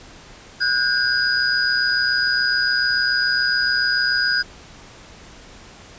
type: tone cluster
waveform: sine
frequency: 1469 / 1596 / 4930 Hz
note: F#6 / G6 / D#8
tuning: -13 / +31 / -17 cents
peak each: -21 dBFS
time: 0.6-4.43 s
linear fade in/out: 20 ms
effects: pink hiss -43 dBFS RMS until 5.98 s + resampled to 16000 Hz